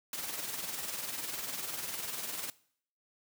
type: noise with tremolo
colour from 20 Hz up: white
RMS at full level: -36 dBFS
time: 0.13-2.5 s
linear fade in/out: 2 ms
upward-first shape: triangle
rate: 20 Hz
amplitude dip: 60%
effects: noise-tail reverb RT60 0.6 s tail -21 dB re dry + high-pass 100 Hz 12 dB/octave